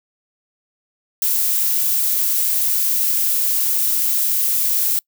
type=noise; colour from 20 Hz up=violet; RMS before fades=-18 dBFS; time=1.22-4.99 s; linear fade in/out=2 ms; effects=noise-tail reverb RT60 0.1 s tail -26 dB re dry